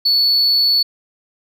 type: tone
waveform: sine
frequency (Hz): 4435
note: C#8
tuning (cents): 0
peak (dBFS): -9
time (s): 0.05-0.83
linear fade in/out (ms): 10
effects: tanh soft clip ceiling -10 dBFS